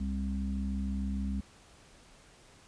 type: harmonic tone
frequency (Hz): 66.6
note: C2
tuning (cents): +31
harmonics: 1 / 3 / 4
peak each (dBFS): -33 / -34 / -43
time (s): 0-1.41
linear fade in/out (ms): 10
effects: pink hiss -58 dBFS RMS until 2.67 s + resampled to 22050 Hz